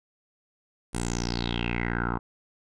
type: tone with low-pass filter sweep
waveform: 10% pulse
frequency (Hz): 58.8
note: A#1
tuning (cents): +16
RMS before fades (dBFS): -29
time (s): 0.93-2.19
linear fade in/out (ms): 20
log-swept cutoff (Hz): 9400 to 1100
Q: 6.9
effects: none

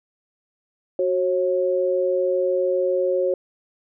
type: tone pair together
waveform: sine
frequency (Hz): 370 / 542.6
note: F#4 / C#5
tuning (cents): 0 / -37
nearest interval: perfect fifth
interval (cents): 663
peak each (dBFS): -22 / -20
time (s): 0.99-3.34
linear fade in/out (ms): 2
effects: none

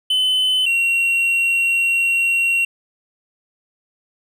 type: tone pair in turn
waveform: triangle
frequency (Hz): 3032 / 2742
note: F#7 / F7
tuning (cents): +42 / -32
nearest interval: major second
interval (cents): 174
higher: first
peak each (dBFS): -13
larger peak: neither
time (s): 0.1-0.66 / 0.66-2.65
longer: second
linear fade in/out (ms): 5
effects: none

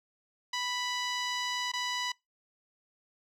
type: tone with dropouts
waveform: 10% pulse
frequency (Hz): 987.8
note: B5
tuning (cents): 0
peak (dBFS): -22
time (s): 0.53-2.12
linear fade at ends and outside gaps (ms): 5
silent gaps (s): 1.718-1.735
effects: noise-tail reverb RT60 0.2 s tail -24 dB re dry + low-pass 7000 Hz 12 dB/octave

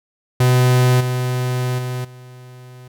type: tone with level steps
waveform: 45% pulse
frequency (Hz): 125.9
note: B2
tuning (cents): +34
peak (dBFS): -11 / -18 / -22 / -37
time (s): 0.4-2.88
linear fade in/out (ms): 5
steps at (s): 1 / 1.78 / 2.04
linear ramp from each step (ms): 10
effects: none

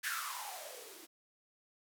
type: noise with band-pass filter sweep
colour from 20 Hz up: violet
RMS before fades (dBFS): -43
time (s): 0.03-1.07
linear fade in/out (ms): 20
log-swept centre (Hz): 1700 to 300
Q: 7.9
effects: none

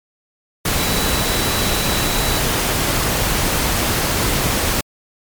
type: tone in noise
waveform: sine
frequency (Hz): 3937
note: B7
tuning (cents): -6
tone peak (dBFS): -27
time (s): 0.79-2.39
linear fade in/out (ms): 5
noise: pink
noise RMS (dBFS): -18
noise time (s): 0.65-4.81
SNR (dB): -12
effects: MP3 96 kbps

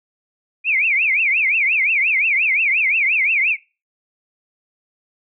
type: tone with vibrato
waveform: sine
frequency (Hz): 2367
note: D7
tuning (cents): +13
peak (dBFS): -14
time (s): 0.64-3.57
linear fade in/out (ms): 50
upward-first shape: triangle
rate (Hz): 5.7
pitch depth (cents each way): 270
effects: noise-tail reverb RT60 0.3 s tail -21 dB re dry

